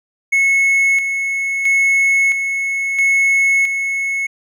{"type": "tone with tremolo", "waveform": "triangle", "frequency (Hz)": 2191, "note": "C#7", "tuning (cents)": -21, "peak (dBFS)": -9, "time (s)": [0.32, 4.27], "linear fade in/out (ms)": 10, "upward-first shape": "square", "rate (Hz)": 0.75, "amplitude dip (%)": 50, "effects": []}